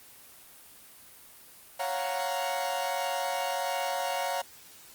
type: chord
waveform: 40% pulse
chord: Gb major seventh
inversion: second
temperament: equal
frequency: 554.4 / 698.5 / 740 / 932.3 Hz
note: Db5 / F5 / Gb5 / Bb5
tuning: 0 / 0 / 0 / 0 cents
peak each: -34 dBFS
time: 1.79-4.42 s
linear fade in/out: 10 ms
effects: white hiss -52 dBFS RMS until 4.94 s + Opus 24 kbps